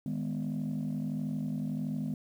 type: chord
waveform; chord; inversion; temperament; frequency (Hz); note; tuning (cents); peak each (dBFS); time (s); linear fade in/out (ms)
sine; G# minor; second; just; 155.74 / 207.7 / 249.2; D#3 / G#3 / B3; +2 / 0 / +16; -34; 0.06-2.14; 2
effects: tanh soft clip ceiling -27 dBFS + 10-bit